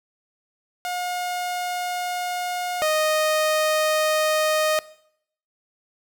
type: tone pair in turn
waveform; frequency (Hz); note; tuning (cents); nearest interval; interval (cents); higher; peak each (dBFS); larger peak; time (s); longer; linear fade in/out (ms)
sawtooth; 717 / 620; F5 / D#5; +45 / -6; minor third; 251; first; -22 / -15; second; 0.85-2.82 / 2.82-4.79; neither; 0
effects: noise-tail reverb RT60 0.7 s tail -20 dB re dry